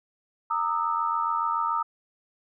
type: tone cluster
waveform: sine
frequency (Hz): 925 / 1214 / 1301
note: A#5 / D#6 / E6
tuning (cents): -14 / -43 / -23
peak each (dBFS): -28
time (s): 0.5-1.83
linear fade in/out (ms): 10
effects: none

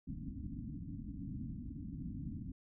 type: low-pass noise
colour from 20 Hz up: white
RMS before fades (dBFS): -44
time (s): 0.07-2.52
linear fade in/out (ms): 5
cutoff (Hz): 290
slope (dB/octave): 96
effects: none

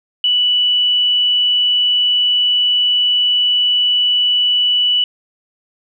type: tone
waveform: sine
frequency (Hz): 2960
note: F#7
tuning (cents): 0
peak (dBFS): -11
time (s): 0.24-5.04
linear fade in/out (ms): 2
effects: none

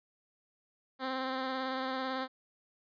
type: tone with vibrato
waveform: 10% pulse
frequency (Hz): 261.6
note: C4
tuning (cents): 0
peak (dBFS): -25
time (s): 0.99-2.28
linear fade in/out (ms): 50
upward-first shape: sine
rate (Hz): 18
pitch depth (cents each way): 21
effects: resampled to 11025 Hz

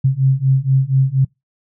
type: beating tone pair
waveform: sine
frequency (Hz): 131.5 / 135.7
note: C3 / C#3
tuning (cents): +9 / -36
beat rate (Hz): 4.2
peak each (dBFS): -15 / -14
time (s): 0.04-1.25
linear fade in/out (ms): 10
effects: noise-tail reverb RT60 0.2 s tail -26 dB re dry

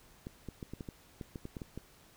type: clicks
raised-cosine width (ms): 3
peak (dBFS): -28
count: 12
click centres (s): 0.269 / 0.487 / 0.628 / 0.736 / 0.808 / 0.888 / 1.212 / 1.358 / 1.454 / 1.568 / 1.618 / 1.776
effects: pink hiss -61 dBFS RMS until 2.16 s

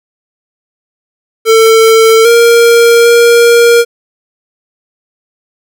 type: tone with pitch steps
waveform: square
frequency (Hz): 447.7 / 467.4 / 470.5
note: A4 / A#4 / A#4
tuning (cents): +30 / +5 / +16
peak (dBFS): -3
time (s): 1.45-3.85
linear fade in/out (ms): 50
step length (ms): 800
effects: none

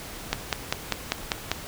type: click train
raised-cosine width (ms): 0.2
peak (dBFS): -5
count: 7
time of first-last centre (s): 0.33-1.516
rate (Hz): 5.06
effects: pink hiss -39 dBFS RMS until 1.67 s

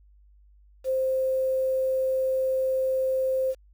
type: tone with quantisation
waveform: sine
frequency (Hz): 524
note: C5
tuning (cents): +2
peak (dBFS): -22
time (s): 0.84-3.55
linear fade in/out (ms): 50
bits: 8
effects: added 50 Hz sine -53 dBFS peak until 3.73 s

